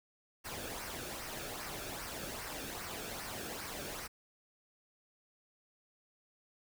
pink noise with flanger, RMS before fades -43 dBFS, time 0.44-4.08 s, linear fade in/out 20 ms, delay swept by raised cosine 0.27 to 1.03 ms, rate 2.5 Hz, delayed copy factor -0.55, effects none

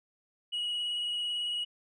sine tone with vibrato, 2910 Hz, F#7, 29 cents flat, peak -28 dBFS, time 0.52-1.65 s, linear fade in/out 20 ms, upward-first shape triangle, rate 18 Hz, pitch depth 21 cents each way, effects tanh soft clip ceiling -29 dBFS

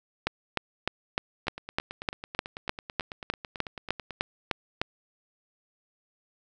two click trains, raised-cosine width 0.3 ms, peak -9 / -21 dBFS, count 16 / 25, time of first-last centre 0.27-4.815 / 1.47-4.107 s, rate 3.3 / 9.1 Hz, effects none

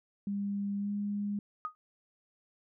sine tone with pitch glide, 201 to 204.3 Hz, G3 to G#3, +44 to -28 cents, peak -31 dBFS, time 0.27-1.39 s, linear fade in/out 2 ms, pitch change +28 cents, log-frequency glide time 0.78-0.91 s
sine tone with exponential decay, 1244.5 Hz, D#6, in tune, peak -29 dBFS, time 1.65-1.75 s, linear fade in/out 0 ms, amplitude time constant 21 ms
effects none

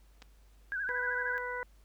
clicks, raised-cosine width 0.2 ms, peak -33 dBFS, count 2, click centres 0.22 / 0.224 s
sine tone with vibrato, 1568 Hz, G6, in tune, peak -32 dBFS, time 0.72-1.38 s, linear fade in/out 0 ms, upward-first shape sine, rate 13 Hz, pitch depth 100 cents each way
harmonic tone, 493.9 Hz, B4, in tune, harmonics 1 / 2 / 3 / 4, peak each -40 / -40 / -39 / -42 dBFS, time 0.89-1.63 s, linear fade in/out 0 ms
effects added 50 Hz sine -57 dBFS peak until 1.84 s + pink hiss -69 dBFS RMS until 1.84 s

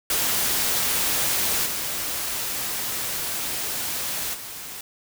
white noise with level steps, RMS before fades -23 / -28 / -36 dBFS, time 0.1-4.81 s, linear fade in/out 2 ms, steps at 1.65 / 4.33 s, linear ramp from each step 20 ms, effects none

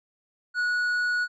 triangle tone with tanh clipping, 1463 Hz, F#6, 20 cents flat, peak -24 dBFS, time 0.54-1.28 s, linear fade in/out 50 ms, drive 10 dB, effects none

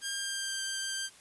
10% pulse tone with pitch glide, 1606 to 1576.6 Hz, G6 to G6, +41 to +9 cents, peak -24 dBFS, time 0.01-1.1 s, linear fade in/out 50 ms, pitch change -32 cents, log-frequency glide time 0.12-0.58 s, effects white hiss -56 dBFS RMS until 1.2 s + resampled to 24000 Hz

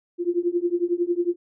sine tone with tremolo, 348.8 Hz, F4, 2 cents flat, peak -16 dBFS, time 0.18-1.36 s, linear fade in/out 50 ms, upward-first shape triangle, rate 11 Hz, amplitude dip 100%, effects none

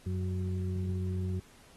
harmonic tone, 92.5 Hz, F#2, in tune, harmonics 1 / 2 / 4, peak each -31 / -37 / -43 dBFS, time 0.06-1.4 s, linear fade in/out 5 ms, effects pink hiss -59 dBFS RMS until 1.76 s + AAC 32 kbps

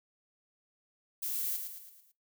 violet noise with echo, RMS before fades -35 dBFS, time 1.22-1.57 s, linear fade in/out 10 ms, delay 110 ms, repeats 5, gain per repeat -6 dB, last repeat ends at 2.12 s, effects noise-tail reverb RT60 0.2 s tail -19 dB re dry

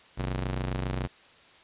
sawtooth ring-modulated tone, 92.5 Hz, F#2, in tune, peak -22 dBFS, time 0.17-1.08 s, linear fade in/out 20 ms, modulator 32.6 Hz, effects white hiss -55 dBFS RMS until 1.63 s + resampled to 8000 Hz

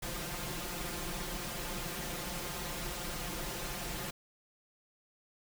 pink noise with comb filter, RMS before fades -39 dBFS, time 0.02-4.11 s, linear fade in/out 10 ms, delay 5.7 ms, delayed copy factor +0.95, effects none

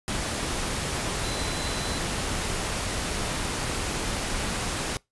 sine tone in noise, 4022 Hz, B7, 31 cents sharp, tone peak -38 dBFS, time 1.24-1.98 s, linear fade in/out 0 ms, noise pink, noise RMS -29 dBFS, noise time 0.08-4.97 s, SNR -12 dB, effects noise-tail reverb RT60 0.2 s tail -24 dB re dry + resampled to 24000 Hz

